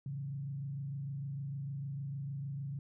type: tone with frequency modulation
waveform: sine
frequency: 138.59 Hz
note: C#3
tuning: in tune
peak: -37 dBFS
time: 0.06-2.79 s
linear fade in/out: 2 ms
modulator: 26.6 Hz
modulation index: 0.55
effects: none